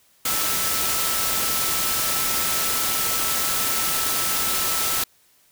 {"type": "tone in noise", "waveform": "sine", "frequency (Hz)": 1318, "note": "E6", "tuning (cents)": -1, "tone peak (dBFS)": -32, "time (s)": [0.25, 5.04], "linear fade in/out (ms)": 5, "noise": "white", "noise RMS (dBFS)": -23, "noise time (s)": [0.25, 5.04], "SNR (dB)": -12, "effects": ["white hiss -59 dBFS RMS until 5.51 s"]}